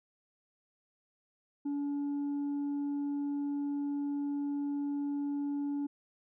triangle tone with tanh clipping, 285.9 Hz, D4, 46 cents flat, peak -32 dBFS, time 1.65-5.87 s, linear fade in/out 10 ms, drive 7 dB, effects none

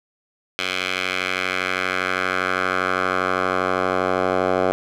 10% pulse tone with band-pass filter sweep, 92.5 Hz, F#2, in tune, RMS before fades -22 dBFS, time 0.59-4.72 s, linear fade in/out 0 ms, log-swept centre 2800 to 760 Hz, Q 1.7, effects none

